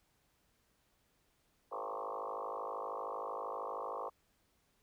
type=tone with frequency modulation; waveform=sine; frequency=798 Hz; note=G5; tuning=31 cents sharp; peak=-38 dBFS; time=1.71-4.1 s; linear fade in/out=20 ms; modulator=52.9 Hz; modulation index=6.9; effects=pink hiss -75 dBFS RMS until 4.82 s